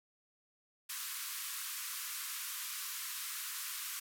white band-pass noise, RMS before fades -42 dBFS, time 0.89-4 s, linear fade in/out 10 ms, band 1000 to 16000 Hz, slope 96 dB/octave, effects none

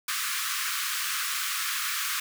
pink high-pass noise, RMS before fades -30 dBFS, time 0.08-2.2 s, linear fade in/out 5 ms, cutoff 1100 Hz, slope 96 dB/octave, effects none

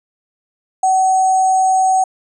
sine tone with sample-and-hold, 755 Hz, F#5, 35 cents sharp, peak -10 dBFS, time 0.83-2.04 s, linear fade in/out 5 ms, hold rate 7350 Hz, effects resampled to 22050 Hz

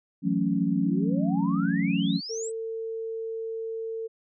sine chord, F# minor seventh, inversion third, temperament equal with one note detuned, 164.81 / 184.46 / 220 / 277.2 Hz, E3 / F#3 / A3 / C#4, 0 / -5 / 0 / 0 cents, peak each -30 / -26 / -29 / -27 dBFS, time 0.22-2.21 s, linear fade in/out 50 ms
sine exponential sweep, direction up, 159 to 8370 Hz, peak -34 dBFS, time 0.55-2.52 s, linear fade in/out 50 ms
sine tone, 450 Hz, A4, 39 cents sharp, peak -30 dBFS, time 2.29-4.08 s, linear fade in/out 20 ms
effects none

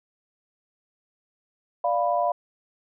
sine chord, B diminished, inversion first, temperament equal, 587.3 / 698.5 / 987.8 Hz, D5 / F5 / B5, 0 / 0 / 0 cents, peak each -26 / -23 / -27 dBFS, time 1.84-2.32 s, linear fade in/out 5 ms, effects none

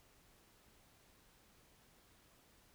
silence, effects pink hiss -68 dBFS RMS until 2.74 s

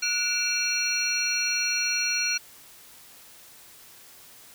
sine tone cluster, 1457 / 2337 / 2688 / 4286 / 5750 Hz, F#6 / D7 / E7 / C8 / F8, -27 / -9 / +33 / +41 / +50 cents, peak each -32 / -30 / -33 / -28 / -29 dBFS, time 0.02-2.38 s, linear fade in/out 10 ms, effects white hiss -50 dBFS RMS until 4.54 s

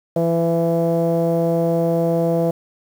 sawtooth tone with low-pass filter, 167.2 Hz, E3, 25 cents sharp, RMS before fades -18 dBFS, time 0.16-2.51 s, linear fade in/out 5 ms, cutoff 590 Hz, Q 9.1, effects 7-bit

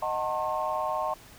sine chord, D# diminished seventh, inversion none, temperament just, 622.3 / 746.7 / 896 / 1075.3 Hz, D#5 / F#5 / A5 / C6, 0 / +16 / +31 / +47 cents, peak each -31 / -33 / -32 / -31 dBFS, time 0.02-1.14 s, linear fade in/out 5 ms, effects tanh soft clip ceiling -18 dBFS + pink hiss -51 dBFS RMS until 1.38 s

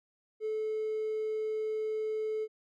triangle tone with hard clipping, 433.9 Hz, A4, 24 cents flat, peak -31 dBFS, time 0.4-2.48 s, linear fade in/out 50 ms, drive 4 dB, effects none

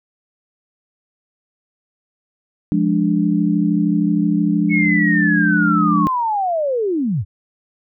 sine chord, D diminished, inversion first, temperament equal, 174.61 / 207.7 / 293.7 Hz, F3 / Ab3 / D4, 0 / 0 / 0 cents, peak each -18 dBFS, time 2.72-6.07 s, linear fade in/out 0 ms
sine linear sweep, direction down, 2217 to 77.78 Hz, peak -16 dBFS, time 4.69-7.25 s, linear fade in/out 50 ms
effects none

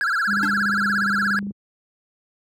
triangle tone with vibrato, 1500 Hz, F#6, 23 cents sharp, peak -17 dBFS, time 0.01-1.39 s, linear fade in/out 0 ms, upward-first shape sine, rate 17 Hz, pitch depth 210 cents each way
sine tone with pitch glide, 202.7 to 200.8 Hz, G#3 to G3, -42 to +42 cents, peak -25 dBFS, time 0.27-1.52 s, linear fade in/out 20 ms, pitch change -16 cents, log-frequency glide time 0.66-1.08 s
click train, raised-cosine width 3 ms, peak -25 dBFS, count 30, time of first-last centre 0.33-1.509 s, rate 24.6 Hz
square tone with exponential decay, 293.7 Hz, D4, in tune, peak -22 dBFS, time 0.43-0.59 s, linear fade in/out 0 ms, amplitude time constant 33 ms
effects high-pass 100 Hz 12 dB/octave

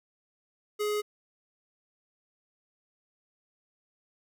square tone, 419 Hz, G#4, 15 cents sharp, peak -28 dBFS, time 0.79-1.02 s, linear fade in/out 20 ms, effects none

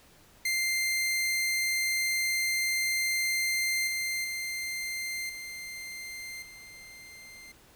sawtooth tone with level steps, 2093 Hz, C7, in tune, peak -23 / -26 / -29 / -35 / -43 dBFS, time 0.45-7.52 s, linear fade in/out 5 ms, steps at 3.87 / 4.24 / 5.29 / 6.42 s, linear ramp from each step 5 ms, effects pink hiss -58 dBFS RMS until 7.75 s

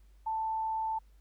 sine tone, 884 Hz, A5, 8 cents sharp, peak -30 dBFS, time 0.26-0.99 s, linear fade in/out 10 ms, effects added 50 Hz sine -56 dBFS peak until 1.2 s + pink hiss -73 dBFS RMS until 1.2 s

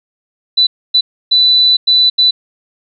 sine tone bursts at uneven times, 3984 Hz, B7, 14 cents sharp, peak -6 dBFS, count 5, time 0.57-0.67 / 0.94-1.01 / 1.31-1.77 / 1.87-2.1 / 2.18-2.31 s, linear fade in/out 10 ms, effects none

